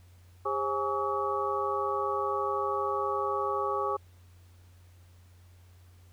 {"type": "tone cluster", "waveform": "sine", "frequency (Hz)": [403.9, 536, 833, 1133, 1280], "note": ["G#4", "C5", "G#5", "C#6", "D#6"], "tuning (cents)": [-48, 42, 5, 37, 49], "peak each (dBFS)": [-33, -35, -35, -31, -38], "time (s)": [0.45, 3.97], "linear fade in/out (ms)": 10, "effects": ["added 89 Hz sine -53 dBFS peak until 6.12 s", "pink hiss -65 dBFS RMS until 6.12 s"]}